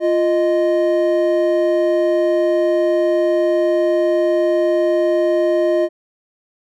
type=tone pair together; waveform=triangle; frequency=348 / 620 Hz; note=F4 / D#5; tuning=-6 / -6 cents; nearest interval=minor seventh; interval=1000 cents; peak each=-14 dBFS; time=0-5.89 s; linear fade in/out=50 ms; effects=none